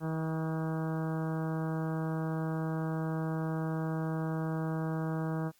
harmonic tone with a mistuned harmonic, 160 Hz, D#3, 49 cents sharp, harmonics 1 / 2 / 3 / 4 / 5 / 6 / 7 / 8 / 9 / 10, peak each -32 / -38 / -42 / -44 / -46 / -48 / -49 / -50 / -51 / -52 dBFS, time 0-5.52 s, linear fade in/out 50 ms, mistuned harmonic 8, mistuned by -36 cents, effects white hiss -67 dBFS RMS until 5.59 s + Opus 48 kbps

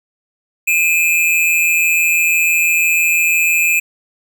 square tone pair together, 2414 / 2580 Hz, D7 / E7, +47 / -38 cents, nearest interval minor second, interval 115 cents, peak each -15 dBFS, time 0.67-3.8 s, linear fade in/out 10 ms, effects none

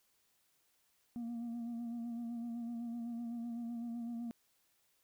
sine tone with vibrato, 234.8 Hz, A#3, 13 cents sharp, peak -36 dBFS, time 1.16-4.31 s, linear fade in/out 0 ms, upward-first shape sine, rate 7.9 Hz, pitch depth 34 cents each way, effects tanh soft clip ceiling -38 dBFS + white hiss -75 dBFS RMS until 5.03 s

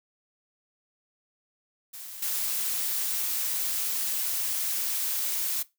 blue noise with level steps, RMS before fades -41 / -29 dBFS, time 1.93-5.63 s, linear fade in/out 10 ms, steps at 2.22 s, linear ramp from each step 5 ms, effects noise-tail reverb RT60 0.2 s tail -19 dB re dry

